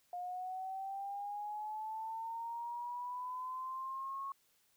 sine linear sweep, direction up, 709 to 1100 Hz, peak -39 dBFS, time 0.13-4.32 s, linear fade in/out 2 ms, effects white hiss -73 dBFS RMS until 4.76 s

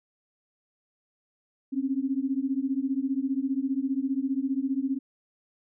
sine beating tone pair, 261.6 / 276.6 Hz, C4 / C#4, 0 / -4 cents, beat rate 15 Hz, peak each -28 dBFS, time 1.72-4.99 s, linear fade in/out 20 ms, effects none

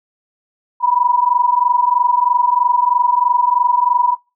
sine tone pair together, 964.7 / 987.8 Hz, B5 / B5, -41 / 0 cents, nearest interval unison, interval 41 cents, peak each -14 dBFS, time 0.8-4.17 s, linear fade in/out 50 ms, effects noise-tail reverb RT60 0.3 s tail -24 dB re dry

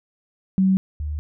sine tone pair in turn, 190 / 74.82 Hz, F#3 / D2, +46 / +33 cents, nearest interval octave + major third, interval 1613 cents, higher first, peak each -14 / -24 dBFS, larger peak first, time 0.58-0.77 / 1-1.19 s, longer neither, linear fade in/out 0 ms, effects none

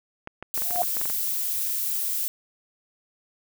clicks, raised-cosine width 0.5 ms, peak -20 dBFS, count 11, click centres 0.274 / 0.426 / 0.577 / 0.621 / 0.708 / 0.76 / 0.832 / 0.969 / 1.014 / 1.056 / 1.1 s
violet noise, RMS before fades -27 dBFS, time 0.54-2.28 s, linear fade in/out 0 ms
sine tone with exponential growth, 710 Hz, F5, 28 cents sharp, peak -18 dBFS, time 0.59-0.82 s, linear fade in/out 1 ms, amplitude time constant 48 ms
effects none

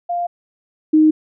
sine tone pair in turn, 698.5 / 310.4 Hz, F5 / D#4, 0 / -4 cents, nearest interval octave + major second, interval 1404 cents, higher first, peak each -18 / -8 dBFS, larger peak second, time 0.09-0.27 / 0.93-1.11 s, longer neither, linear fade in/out 10 ms, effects none

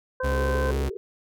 harmonic tone, 514 Hz, C5, 31 cents flat, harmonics 1 / 2 / 3, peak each -27 / -33 / -33 dBFS, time 0.2-0.71 s, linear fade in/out 5 ms
40% pulse tone with vibrato, 68 Hz, C#2, 33 cents flat, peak -23 dBFS, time 0.23-0.9 s, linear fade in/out 20 ms, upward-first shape sine, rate 5.8 Hz, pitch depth 14 cents each way
pink band-pass noise, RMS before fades -34 dBFS, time 0.32-0.97 s, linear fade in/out 0 ms, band 370 to 460 Hz, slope 96 dB/octave
effects none

